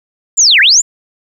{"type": "linear two-way sweep", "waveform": "sine", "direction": "down then up", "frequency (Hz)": [7459, 1508, 7459], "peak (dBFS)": -4, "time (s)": [0.37, 0.82], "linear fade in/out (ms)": 20, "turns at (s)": 0.6, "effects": ["7-bit"]}